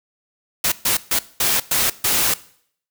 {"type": "noise bursts at uneven times", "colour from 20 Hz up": "white", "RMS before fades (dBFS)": -18, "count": 6, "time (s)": [[0.64, 0.72], [0.85, 0.97], [1.11, 1.19], [1.4, 1.6], [1.71, 1.9], [2.04, 2.34]], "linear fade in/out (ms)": 5, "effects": ["noise-tail reverb RT60 0.6 s tail -19 dB re dry"]}